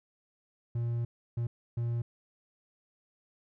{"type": "tone bursts at uneven times", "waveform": "triangle", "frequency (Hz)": 118, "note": "A#2", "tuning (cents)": 22, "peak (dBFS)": -27, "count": 3, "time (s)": [[0.75, 1.05], [1.37, 1.47], [1.77, 2.02]], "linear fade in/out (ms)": 5, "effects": []}